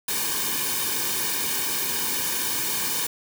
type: noise with comb filter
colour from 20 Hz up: white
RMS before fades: -26 dBFS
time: 0.08-3.07 s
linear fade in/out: 5 ms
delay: 1.5 ms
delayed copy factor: -0.85
effects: none